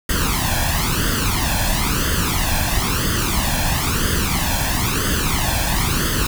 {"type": "noise with flanger", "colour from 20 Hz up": "pink", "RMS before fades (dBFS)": -19, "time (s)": [0.09, 6.27], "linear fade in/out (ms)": 5, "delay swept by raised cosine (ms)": [0.62, 1.21], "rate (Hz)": 1, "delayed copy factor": 0.75, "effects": []}